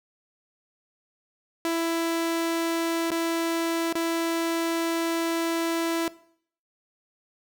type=tone with dropouts; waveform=sawtooth; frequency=332.1 Hz; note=E4; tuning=13 cents sharp; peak=-20 dBFS; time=1.65-6.08 s; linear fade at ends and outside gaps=1 ms; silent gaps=3.105-3.115 / 3.926-3.953 s; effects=noise-tail reverb RT60 0.6 s tail -19 dB re dry